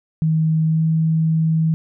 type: tone with pitch glide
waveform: sine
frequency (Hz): 158.8 to 160.46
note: D#3 to E3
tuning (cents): +36 to -46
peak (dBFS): -14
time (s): 0.22-1.74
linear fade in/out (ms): 0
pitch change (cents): +18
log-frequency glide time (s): 0.65-0.83
effects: none